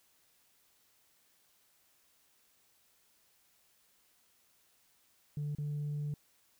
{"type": "tone with dropouts", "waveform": "sine", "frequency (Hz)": 147.1, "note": "D3", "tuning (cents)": 3, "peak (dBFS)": -32, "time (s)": [5.37, 6.14], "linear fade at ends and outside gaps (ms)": 2, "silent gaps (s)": [5.55, 5.584], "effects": ["tanh soft clip ceiling -32 dBFS", "white hiss -70 dBFS RMS until 6.59 s"]}